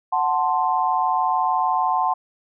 sine chord, F# diminished, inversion none, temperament equal, 740 / 880 / 1046.5 Hz, F#5 / A5 / C6, 0 / 0 / 0 cents, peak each -22 dBFS, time 0.12-2.14 s, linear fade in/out 10 ms, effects none

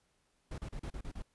brown noise bursts, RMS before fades -41 dBFS, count 7, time 0.51-1.223 s, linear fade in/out 5 ms, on 71 ms, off 36 ms, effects pink hiss -75 dBFS RMS until 1.34 s + resampled to 24000 Hz

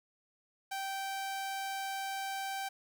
sawtooth tone, 779 Hz, G5, 11 cents flat, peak -32 dBFS, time 0.71-2.69 s, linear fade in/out 10 ms, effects 10-bit

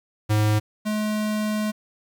square tone pair in turn, 106.5 / 213 Hz, G#2 / G#3, +44 / +44 cents, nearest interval octave, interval 1200 cents, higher second, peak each -18 / -23 dBFS, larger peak first, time 0.29-0.6 / 0.85-1.72 s, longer second, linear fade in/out 20 ms, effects 9-bit

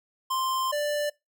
square tone pair in turn, 1046.5 / 589.5 Hz, C6 / D5, 0 / +6 cents, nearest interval minor seventh, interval 994 cents, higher first, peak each -26 dBFS, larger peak neither, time 0.3-0.72 / 0.72-1.1 s, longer first, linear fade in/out 10 ms, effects noise-tail reverb RT60 0.2 s tail -23 dB re dry

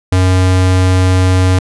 square tone, 92.5 Hz, F#2, in tune, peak -8 dBFS, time 0.12-1.59 s, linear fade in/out 5 ms, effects resampled to 24000 Hz

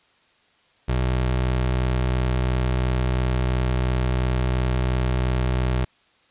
25% pulse tone with vibrato, 62.9 Hz, B1, 32 cents sharp, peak -16 dBFS, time 0.88-5.85 s, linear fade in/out 10 ms, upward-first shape triangle, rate 9.6 Hz, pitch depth 11 cents each way, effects white hiss -60 dBFS RMS until 6.3 s + resampled to 8000 Hz

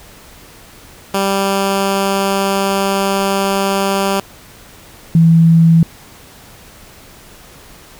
10% pulse / sine tone pair in turn, 196 / 164.82 Hz, G3 / E3, 0 / 0 cents, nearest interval minor third, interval 300 cents, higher first, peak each -5 dBFS, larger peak neither, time 1.14-4.2 / 5.15-5.83 s, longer first, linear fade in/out 2 ms, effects pink hiss -40 dBFS RMS until 7.99 s

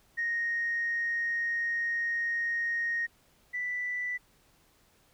sine tone pair in turn, 1864.7 / 1977.4 Hz, A#6 / B6, 0 / +2 cents, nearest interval minor second, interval 102 cents, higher second, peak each -27 / -30 dBFS, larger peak first, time 0.17-3.07 / 3.53-4.18 s, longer first, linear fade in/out 20 ms, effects tanh soft clip ceiling -23 dBFS + pink hiss -65 dBFS RMS until 5.13 s

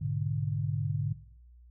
sine chord, G# diminished, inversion none, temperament equal with one note detuned, 104.43 / 123.47 / 146.83 Hz, G#2 / B2 / D3, +10 / 0 / 0 cents, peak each -33 / -37 / -31 dBFS, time 0.01-1.13 s, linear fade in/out 10 ms, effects noise-tail reverb RT60 0.6 s tail -17 dB re dry + added 60 Hz sine -52 dBFS peak until 1.7 s

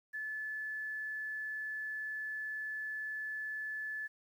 sine tone with quantisation, 1731 Hz, A6, 29 cents flat, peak -37 dBFS, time 0.13-4.08 s, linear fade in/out 20 ms, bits 11, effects none

